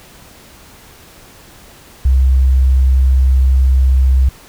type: tone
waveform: sine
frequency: 65.41 Hz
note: C2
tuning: in tune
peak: -7 dBFS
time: 2.05-4.29 s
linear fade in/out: 5 ms
effects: pink hiss -41 dBFS RMS until 4.48 s